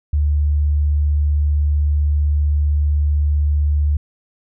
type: tone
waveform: sine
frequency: 73.7 Hz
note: D2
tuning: 7 cents sharp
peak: -13 dBFS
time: 0.13-3.97 s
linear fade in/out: 5 ms
effects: none